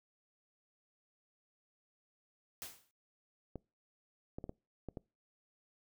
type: noise with exponential decay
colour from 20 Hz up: white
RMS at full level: -42 dBFS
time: 2.62-2.91 s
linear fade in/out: 0 ms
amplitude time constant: 61 ms
type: clicks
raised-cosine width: 2 ms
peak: -29 dBFS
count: 6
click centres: 3.557 / 4.385 / 4.441 / 4.494 / 4.887 / 4.972 s
effects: noise-tail reverb RT60 0.3 s tail -25 dB re dry